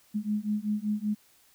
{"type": "beating tone pair", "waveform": "sine", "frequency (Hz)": [207.7, 212.9], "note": ["G#3", "G#3"], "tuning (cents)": [0, 43], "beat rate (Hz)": 5.2, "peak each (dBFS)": -30, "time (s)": [0.14, 1.15], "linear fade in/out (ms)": 20, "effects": ["white hiss -62 dBFS RMS until 1.54 s"]}